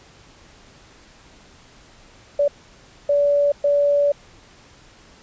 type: tone bursts at uneven times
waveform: sine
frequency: 575 Hz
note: D5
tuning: 37 cents flat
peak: -14 dBFS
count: 3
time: 2.39-2.48 / 3.09-3.52 / 3.64-4.12 s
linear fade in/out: 5 ms
effects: pink hiss -49 dBFS RMS until 5.22 s + resampled to 16000 Hz